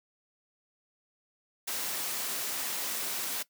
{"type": "noise", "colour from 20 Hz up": "white", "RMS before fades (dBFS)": -34, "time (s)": [1.67, 3.43], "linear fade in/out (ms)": 10, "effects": ["noise-tail reverb RT60 0.1 s tail -18 dB re dry", "high-pass 200 Hz 12 dB/octave"]}